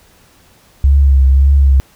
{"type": "tone with vibrato", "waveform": "sine", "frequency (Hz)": 68.2, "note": "C#2", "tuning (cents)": -28, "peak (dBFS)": -5, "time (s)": [0.84, 1.8], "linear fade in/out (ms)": 0, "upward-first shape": "triangle", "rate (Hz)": 1.8, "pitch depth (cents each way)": 52, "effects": ["pink hiss -48 dBFS RMS until 1.95 s"]}